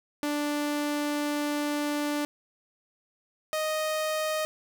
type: tone pair in turn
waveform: sawtooth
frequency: 293.7 / 622.3 Hz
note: D4 / D#5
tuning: 0 / 0 cents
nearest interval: octave + minor second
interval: 1300 cents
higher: second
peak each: -23 dBFS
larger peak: neither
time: 0.23-2.25 / 3.53-4.45 s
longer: first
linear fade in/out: 0 ms
effects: none